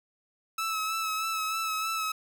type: tone with vibrato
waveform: sawtooth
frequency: 1302 Hz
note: E6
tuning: 22 cents flat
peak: -25 dBFS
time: 0.58-2.12 s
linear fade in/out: 5 ms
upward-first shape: sine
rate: 3.2 Hz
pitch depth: 28 cents each way
effects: none